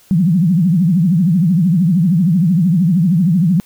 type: tone with vibrato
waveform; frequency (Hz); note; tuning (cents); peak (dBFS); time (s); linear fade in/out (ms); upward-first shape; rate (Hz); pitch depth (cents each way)
sine; 174.61; F3; 0; -9; 0.11-3.6; 0; triangle; 13; 260
effects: white hiss -49 dBFS RMS until 3.65 s